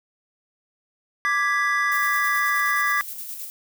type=chord; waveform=triangle; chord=G# diminished; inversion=second; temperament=equal; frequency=1174.7 / 1661.2 / 1975.5 Hz; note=D6 / G#6 / B6; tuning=0 / 0 / 0 cents; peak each=-22 dBFS; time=1.25-3.01 s; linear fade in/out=0 ms
type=noise with tremolo; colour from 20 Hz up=violet; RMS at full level=-33 dBFS; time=1.92-3.5 s; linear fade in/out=0 ms; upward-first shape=square; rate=9.5 Hz; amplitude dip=35%
effects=none